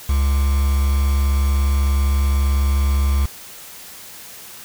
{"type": "tone with quantisation", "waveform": "triangle", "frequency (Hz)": 69.3, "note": "C#2", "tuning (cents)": 0, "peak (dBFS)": -12, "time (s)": [0.09, 3.26], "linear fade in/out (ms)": 5, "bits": 5, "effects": ["white hiss -38 dBFS RMS until 4.64 s"]}